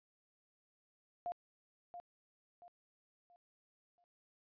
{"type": "tone with echo", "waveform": "sine", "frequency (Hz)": 702, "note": "F5", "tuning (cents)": 9, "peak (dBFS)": -37, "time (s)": [1.26, 1.32], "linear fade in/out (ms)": 0, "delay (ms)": 680, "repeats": 4, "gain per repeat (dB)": -9, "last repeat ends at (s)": 4.04, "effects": ["resampled to 11025 Hz"]}